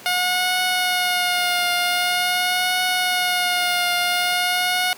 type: tone with vibrato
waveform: 10% pulse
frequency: 720 Hz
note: F#5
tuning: 47 cents flat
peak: -10 dBFS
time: 0.06-4.93 s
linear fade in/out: 0 ms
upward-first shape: triangle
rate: 0.45 Hz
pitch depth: 31 cents each way
effects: pink hiss -41 dBFS RMS until 4.97 s + high-pass 200 Hz 12 dB/octave